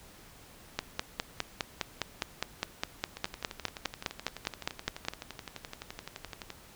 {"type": "two click trains", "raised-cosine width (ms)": 0.2, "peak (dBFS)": [-22, -12], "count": [40, 22], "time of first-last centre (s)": [[3.17, 6.503], [0.79, 5.084]], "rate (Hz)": [11.7, 4.89], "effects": ["pink hiss -54 dBFS RMS until 6.75 s"]}